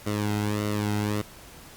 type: tone with flanger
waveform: sawtooth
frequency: 104.6 Hz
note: G#2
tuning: 13 cents sharp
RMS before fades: -27 dBFS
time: 0.06-1.22 s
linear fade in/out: 10 ms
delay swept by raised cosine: 1.2 to 1.76 ms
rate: 1.7 Hz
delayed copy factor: -0.7
effects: pink hiss -47 dBFS RMS until 1.76 s + Opus 48 kbps